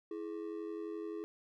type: ring-modulated tone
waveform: triangle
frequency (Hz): 374.5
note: F#4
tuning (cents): +21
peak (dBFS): -34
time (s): 0.11-1.24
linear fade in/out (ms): 0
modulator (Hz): 45.8
effects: none